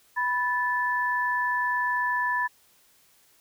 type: tone pair together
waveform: sine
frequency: 986 / 1744.7 Hz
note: B5 / A6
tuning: -3 / -15 cents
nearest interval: minor seventh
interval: 988 cents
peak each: -26 dBFS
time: 0.16-2.48 s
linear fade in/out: 20 ms
effects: white hiss -61 dBFS RMS until 3.4 s